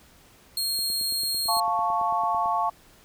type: tone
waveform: sawtooth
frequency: 4249 Hz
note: C8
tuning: 26 cents sharp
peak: -22 dBFS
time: 0.57-1.6 s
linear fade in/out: 2 ms
type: click train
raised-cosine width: 2 ms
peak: -32 dBFS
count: 16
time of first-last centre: 0.79-2.459 s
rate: 8.99 Hz
type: chord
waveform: sine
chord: F augmented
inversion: none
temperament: equal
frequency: 698.5 / 880 / 1108.7 Hz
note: F5 / A5 / C#6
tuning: 0 / 0 / 0 cents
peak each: -27 / -26 / -26 dBFS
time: 1.48-2.7 s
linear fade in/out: 10 ms
effects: pink hiss -55 dBFS RMS until 3.04 s